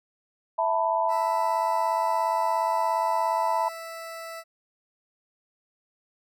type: chord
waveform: sine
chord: E suspended fourth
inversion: none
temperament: equal with one note detuned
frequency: 659.3 / 890.7 / 987.8 Hz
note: E5 / A5 / B5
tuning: 0 / +21 / 0 cents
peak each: -26 dBFS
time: 0.58-3.69 s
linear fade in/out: 10 ms
type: tone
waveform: 20% pulse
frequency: 659.3 Hz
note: E5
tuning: in tune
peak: -31 dBFS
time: 1.08-4.44 s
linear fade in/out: 50 ms
effects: none